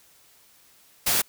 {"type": "noise", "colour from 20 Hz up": "white", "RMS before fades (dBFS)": -22, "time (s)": [1.06, 1.22], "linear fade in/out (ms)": 10, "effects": ["white hiss -57 dBFS RMS until 1.28 s"]}